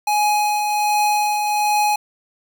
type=tone with tremolo; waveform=square; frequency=837 Hz; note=G#5; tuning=13 cents sharp; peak=-15 dBFS; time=0.07-1.96 s; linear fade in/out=5 ms; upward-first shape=triangle; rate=1.3 Hz; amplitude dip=40%; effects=7-bit